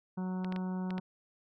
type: harmonic tone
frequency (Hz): 184.7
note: F#3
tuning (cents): -3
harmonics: 1 / 2 / 3 / 4 / 5 / 6 / 7 / 8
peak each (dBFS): -33 / -46 / -52 / -51 / -48 / -56 / -59 / -57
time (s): 0.17-1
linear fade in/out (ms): 10
type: clicks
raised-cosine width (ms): 0.3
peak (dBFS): -25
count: 5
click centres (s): 0.446 / 0.524 / 0.562 / 0.906 / 0.981
effects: none